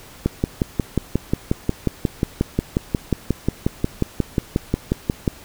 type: click train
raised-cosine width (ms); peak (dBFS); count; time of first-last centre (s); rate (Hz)
3; -4; 29; 0.26-5.278; 5.58
effects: pink hiss -43 dBFS RMS until 5.44 s